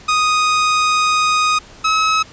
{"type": "tone pair in turn", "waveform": "sawtooth", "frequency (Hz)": [1244.5, 1283.2], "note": ["D#6", "E6"], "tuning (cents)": [0, -47], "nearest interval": "minor second", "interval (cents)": 53, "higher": "second", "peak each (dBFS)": -9, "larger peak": "neither", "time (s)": [[0.08, 1.59], [1.84, 2.23]], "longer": "first", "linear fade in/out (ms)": 10, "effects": ["pink hiss -41 dBFS RMS until 2.32 s", "resampled to 16000 Hz"]}